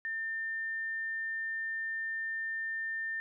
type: tone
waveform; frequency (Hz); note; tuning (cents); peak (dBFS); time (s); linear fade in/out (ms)
sine; 1800; A6; +39; -33; 0.05-3.2; 0
effects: none